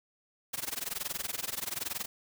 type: noise with amplitude modulation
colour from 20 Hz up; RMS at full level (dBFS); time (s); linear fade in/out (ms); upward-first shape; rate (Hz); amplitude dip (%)
white; -33; 0.53-2.06; 10; sine; 21.1; 95
effects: none